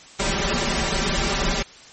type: noise with comb filter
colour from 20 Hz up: pink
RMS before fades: -22 dBFS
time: 0.19-1.63 s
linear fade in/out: 10 ms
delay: 5.1 ms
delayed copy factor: +0.95
effects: white hiss -45 dBFS RMS until 1.92 s + MP3 32 kbps